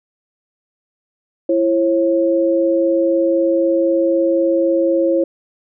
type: tone pair together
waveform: sine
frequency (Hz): 335.1 / 541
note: E4 / C#5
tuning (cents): +29 / -42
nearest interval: minor sixth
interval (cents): 829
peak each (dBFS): -15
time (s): 1.49-5.24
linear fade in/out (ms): 5
effects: none